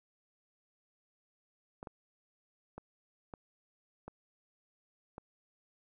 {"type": "clicks", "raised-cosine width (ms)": 1, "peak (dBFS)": -30, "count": 6, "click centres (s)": [1.829, 1.872, 2.78, 3.338, 4.08, 5.181], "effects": []}